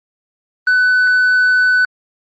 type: tone with tanh clipping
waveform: sine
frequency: 1499 Hz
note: F#6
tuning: 22 cents sharp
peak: -10 dBFS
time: 0.67-1.85 s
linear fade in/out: 2 ms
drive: 2 dB
effects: Opus 32 kbps